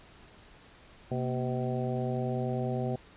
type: harmonic tone with a mistuned harmonic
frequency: 127.3 Hz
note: C3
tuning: 47 cents flat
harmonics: 1 / 2 / 3 / 4 / 5 / 6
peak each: -32 / -35 / -37 / -38 / -39 / -40 dBFS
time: 1.11-2.96 s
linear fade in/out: 5 ms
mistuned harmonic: 2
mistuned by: -120 cents
effects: pink hiss -55 dBFS RMS until 3.16 s + resampled to 8000 Hz